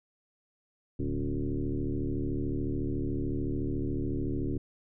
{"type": "tone with frequency modulation", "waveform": "sine", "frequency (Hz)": 128.1, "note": "C3", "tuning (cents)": -36, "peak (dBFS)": -28, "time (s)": [0.99, 4.58], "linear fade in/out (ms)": 5, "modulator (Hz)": 73.8, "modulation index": 3.3, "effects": []}